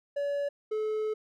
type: tone pair in turn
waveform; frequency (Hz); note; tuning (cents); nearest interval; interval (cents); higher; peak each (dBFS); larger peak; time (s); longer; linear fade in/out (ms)
triangle; 570 / 431.4; C#5 / A4; +48 / -34; perfect fourth; 482; first; -26; neither; 0.16-0.49 / 0.71-1.14; second; 10
effects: none